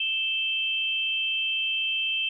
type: tone pair together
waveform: sine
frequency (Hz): 2637 / 3136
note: E7 / G7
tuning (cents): 0 / 0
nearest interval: minor third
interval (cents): 300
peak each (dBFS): -27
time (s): 0-2.29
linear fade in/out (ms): 5
effects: none